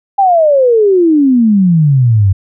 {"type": "exponential sweep", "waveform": "sine", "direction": "down", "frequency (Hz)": [811, 92.5], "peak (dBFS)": -5, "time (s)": [0.18, 2.33], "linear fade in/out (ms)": 10, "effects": []}